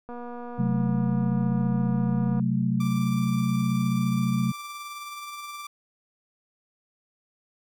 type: click train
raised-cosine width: 1 ms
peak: -26 dBFS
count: 557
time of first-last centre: 0.09-2.397 s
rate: 241 Hz
type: chord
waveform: sine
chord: F# diminished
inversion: second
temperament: equal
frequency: 130.81 / 185 / 220 Hz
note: C3 / F#3 / A3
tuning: 0 / 0 / 0 cents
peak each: -26 dBFS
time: 0.58-4.52 s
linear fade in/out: 10 ms
type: tone with tremolo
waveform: sawtooth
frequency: 1174.7 Hz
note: D6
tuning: in tune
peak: -31 dBFS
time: 2.8-5.67 s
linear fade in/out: 5 ms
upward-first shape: sine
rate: 19 Hz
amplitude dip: 30%
effects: none